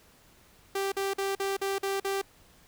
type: tone bursts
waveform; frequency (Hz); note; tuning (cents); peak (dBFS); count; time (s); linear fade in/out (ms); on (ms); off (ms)
sawtooth; 392; G4; 0; -24; 7; 0.75-2.216; 5; 170; 46
effects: pink hiss -59 dBFS RMS until 2.67 s